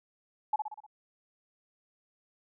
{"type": "tone with echo", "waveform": "sine", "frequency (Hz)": 852, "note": "G#5", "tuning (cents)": 44, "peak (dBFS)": -24, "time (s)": [0.53, 0.56], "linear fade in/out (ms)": 5, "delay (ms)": 61, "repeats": 5, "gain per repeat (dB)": -5, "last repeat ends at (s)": 0.865, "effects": []}